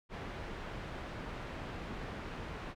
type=low-pass noise; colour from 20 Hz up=pink; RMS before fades=-43 dBFS; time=0.09-2.75 s; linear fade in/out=50 ms; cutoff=2400 Hz; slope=12 dB/octave; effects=none